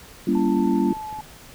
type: chord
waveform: sine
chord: G diminished seventh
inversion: none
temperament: just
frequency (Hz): 196 / 235.2 / 282.2 / 338.7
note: G3 / Bb3 / Db4 / Fb4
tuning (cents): 0 / +16 / +31 / +47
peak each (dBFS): -23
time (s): 0.27-0.93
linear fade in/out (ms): 5
type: tone with pitch glide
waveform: sine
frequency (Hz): 887 to 859.8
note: A5 to A5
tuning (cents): +14 to -40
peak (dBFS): -30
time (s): 0.35-1.21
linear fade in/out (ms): 2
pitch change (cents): -54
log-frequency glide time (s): 0.85-1.07
type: clicks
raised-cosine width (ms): 3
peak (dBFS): -29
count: 10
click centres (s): 0.368 / 0.484 / 0.599 / 0.662 / 0.739 / 0.822 / 0.914 / 0.969 / 1.128 / 1.188
effects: pink hiss -45 dBFS RMS until 1.54 s